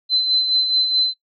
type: tone with tremolo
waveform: sine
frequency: 4057 Hz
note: B7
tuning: 46 cents sharp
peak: -13 dBFS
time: 0.09-1.14 s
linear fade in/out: 50 ms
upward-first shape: sine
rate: 4.7 Hz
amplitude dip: 50%
effects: noise-tail reverb RT60 0.1 s tail -21 dB re dry